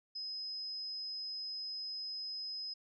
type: tone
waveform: sine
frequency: 5070 Hz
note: D#8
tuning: 32 cents sharp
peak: -39 dBFS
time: 0.15-2.74 s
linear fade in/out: 10 ms
effects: none